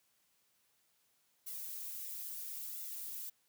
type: noise with flanger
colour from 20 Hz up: violet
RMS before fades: -44 dBFS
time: 1.46-3.3 s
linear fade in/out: 10 ms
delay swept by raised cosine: 1.4 to 5.6 ms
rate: 0.74 Hz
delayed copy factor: +0.9
effects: white hiss -75 dBFS RMS until 3.48 s + high-pass 60 Hz 12 dB/octave